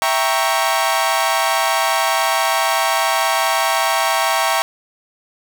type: chord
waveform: sawtooth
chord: E diminished seventh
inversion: none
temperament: equal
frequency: 659.3 / 784 / 932.3 / 1108.7 Hz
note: E5 / G5 / Bb5 / Db6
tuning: 0 / 0 / 0 / 0 cents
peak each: -17 dBFS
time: 0.02-4.62 s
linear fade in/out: 0 ms
effects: none